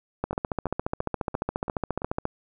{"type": "two click trains", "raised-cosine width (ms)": 1, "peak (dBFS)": [-12, -19], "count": [30, 6], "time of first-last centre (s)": [[0.24, 2.254], [0.33, 2.019]], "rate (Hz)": [14.4, 2.96], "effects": []}